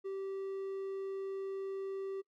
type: tone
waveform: triangle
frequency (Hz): 388.3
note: G4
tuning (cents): -16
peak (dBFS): -35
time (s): 0.04-2.22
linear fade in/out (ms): 20
effects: noise-tail reverb RT60 0.1 s tail -24 dB re dry